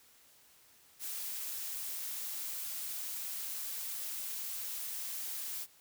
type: noise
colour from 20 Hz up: blue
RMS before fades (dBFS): -40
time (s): 0.99-5.67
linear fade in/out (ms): 50
effects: white hiss -63 dBFS RMS until 5.8 s